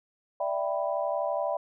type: chord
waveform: sine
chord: E minor seventh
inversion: third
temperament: equal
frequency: 587.3 / 659.3 / 784 / 987.8 Hz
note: D5 / E5 / G5 / B5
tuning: 0 / 0 / 0 / 0 cents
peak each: -30 / -31 / -34 / -35 dBFS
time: 0.4-1.57 s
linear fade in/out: 5 ms
effects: none